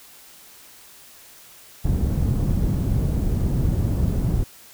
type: low-pass noise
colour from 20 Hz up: white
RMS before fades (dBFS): -21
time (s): 1.84-4.44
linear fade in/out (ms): 10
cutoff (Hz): 130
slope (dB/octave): 12
effects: white hiss -47 dBFS RMS until 4.73 s